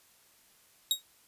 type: tone with exponential decay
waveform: sawtooth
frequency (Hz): 3779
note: A#7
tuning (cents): +23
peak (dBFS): -18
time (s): 0.91-1.02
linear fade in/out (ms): 1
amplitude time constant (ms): 22
effects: white hiss -63 dBFS RMS until 1.27 s + resampled to 32000 Hz